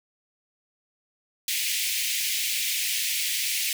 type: high-pass noise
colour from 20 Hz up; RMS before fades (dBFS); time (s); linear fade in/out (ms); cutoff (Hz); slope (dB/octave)
pink; -27; 1.48-3.73; 2; 2100; 48
effects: none